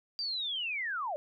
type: linear sweep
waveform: sine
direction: down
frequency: 4752 to 554.4 Hz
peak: -32 dBFS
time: 0.19-1.16 s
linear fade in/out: 0 ms
effects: none